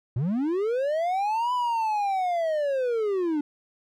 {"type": "linear two-way sweep", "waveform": "triangle", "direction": "up then down", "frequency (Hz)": [108.5, 1003, 286], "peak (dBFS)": -21, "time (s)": [0.16, 3.41], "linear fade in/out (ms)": 5, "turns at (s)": 1.53, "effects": []}